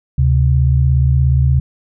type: tone pair together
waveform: sine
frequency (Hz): 73.84 / 130.81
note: D2 / C3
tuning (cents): +10 / 0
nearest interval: minor seventh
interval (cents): 990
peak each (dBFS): -12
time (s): 0.18-1.6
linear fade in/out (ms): 5
effects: none